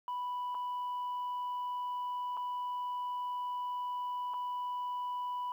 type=tone with dropouts; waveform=sine; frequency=987.8 Hz; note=B5; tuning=in tune; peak=-32 dBFS; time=0.08-5.52 s; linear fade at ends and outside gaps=1 ms; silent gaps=0.546-0.55 / 2.369-2.373 / 4.337-4.341 s; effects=tanh soft clip ceiling -33 dBFS + 11-bit